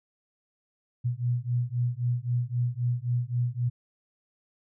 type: beating tone pair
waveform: sine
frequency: 120 / 123.8 Hz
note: B2 / B2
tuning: -49 / +5 cents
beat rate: 3.8 Hz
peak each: -28 dBFS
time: 1.04-3.7 s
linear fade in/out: 20 ms
effects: none